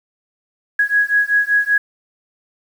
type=beating tone pair; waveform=sine; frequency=1661.2 / 1666.4 Hz; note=G#6 / G#6; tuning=0 / +5 cents; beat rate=5.2 Hz; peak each=-16 dBFS; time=0.79-1.78 s; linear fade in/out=5 ms; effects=7-bit